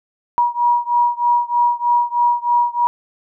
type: beating tone pair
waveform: sine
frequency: 958 / 961.2 Hz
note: A#5 / B5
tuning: +47 / -47 cents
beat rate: 3.2 Hz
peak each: -16 / -17 dBFS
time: 0.38-2.87 s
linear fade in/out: 0 ms
effects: none